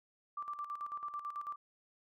sine tone with tremolo, 1174.7 Hz, D6, in tune, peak -37 dBFS, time 0.37-1.56 s, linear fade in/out 5 ms, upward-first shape square, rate 9.1 Hz, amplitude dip 65%, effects none

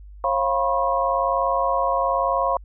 sine tone cluster, 541 / 698 / 979 / 1080 Hz, C#5 / F5 / B5 / C#6, -42 / -1 / -15 / -45 cents, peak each -24 dBFS, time 0.24-2.57 s, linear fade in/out 2 ms, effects added 50 Hz sine -39 dBFS peak until 2.64 s

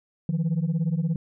sine beating tone pair, 155.56 / 172.56 Hz, D#3 / F3, 0 / -20 cents, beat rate 17 Hz, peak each -23 dBFS, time 0.29-1.16 s, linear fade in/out 2 ms, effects tanh soft clip ceiling -19 dBFS

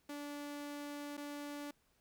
sawtooth tone with dropouts, 290 Hz, D4, 22 cents flat, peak -39 dBFS, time 0.09-1.71 s, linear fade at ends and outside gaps 5 ms, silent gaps 1.17-1.176 s, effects pink hiss -75 dBFS RMS until 2 s

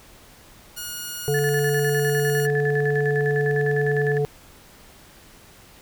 5% pulse tone, 1441 Hz, F#6, 46 cents flat, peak -19 dBFS, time 0.76-2.47 s, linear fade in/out 20 ms
harmonic tone, 144.8 Hz, D3, 24 cents flat, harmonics 1 / 3 / 5, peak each -23 / -21 / -34 dBFS, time 1.28-4.25 s, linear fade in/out 0 ms
sine tone with tremolo, 1737 Hz, A6, 23 cents flat, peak -24 dBFS, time 1.34-4.18 s, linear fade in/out 5 ms, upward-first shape square, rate 9.9 Hz, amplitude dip 70%
effects pink hiss -49 dBFS RMS until 5.81 s

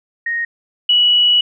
sine tone pair in turn, 1864.7 / 2935 Hz, A#6 / F#7, 0 / -15 cents, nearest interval minor sixth, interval 785 cents, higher second, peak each -17 / -9 dBFS, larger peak second, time 0.26-0.45 / 0.89-1.41 s, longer second, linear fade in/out 5 ms, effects none

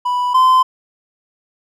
triangle tone pair in turn, 987 / 1028.6 Hz, B5 / C6, -1 / -30 cents, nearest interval minor second, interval 71 cents, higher second, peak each -13 / -6 dBFS, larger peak second, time 0.05-0.34 / 0.34-0.63 s, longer neither, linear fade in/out 10 ms, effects none

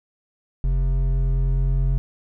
triangle tone pair together, 44.78 / 134.1 Hz, F1 / C3, +44 / +43 cents, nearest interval octave + perfect fifth, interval 1899 cents, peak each -16 / -22 dBFS, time 0.64-1.98 s, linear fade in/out 0 ms, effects none

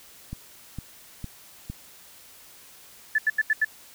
click train, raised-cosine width 5 ms, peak -21 dBFS, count 4, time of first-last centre 0.33-1.7 s, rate 2.19 Hz
sine tone bursts, 1740 Hz, A6, 20 cents flat, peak -18 dBFS, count 5, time 3.15-3.648 s, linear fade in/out 5 ms, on 34 ms, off 82 ms
effects white hiss -50 dBFS RMS until 3.94 s

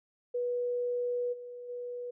sine tone with level steps, 488.2 Hz, B4, 20 cents flat, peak -29 / -41 / -36 dBFS, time 0.34-2.11 s, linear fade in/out 10 ms, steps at 1.32 / 1.68 s, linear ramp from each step 20 ms, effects none

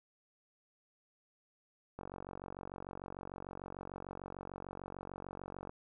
click train, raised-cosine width 1 ms, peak -30 dBFS, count 174, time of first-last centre 1.99-5.694 s, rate 46.7 Hz, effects none

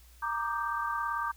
sine chord, Eb major seventh, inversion second, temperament equal with one note detuned, 932.3 / 1174.7 / 1212.6 / 1568 Hz, Bb5 / D6 / Eb6 / G6, 0 / 0 / -45 / 0 cents, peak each -35 / -33 / -39 / -36 dBFS, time 0.22-1.32 s, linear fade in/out 10 ms, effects added 60 Hz sine -54 dBFS peak until 1.36 s + white hiss -61 dBFS RMS until 1.36 s

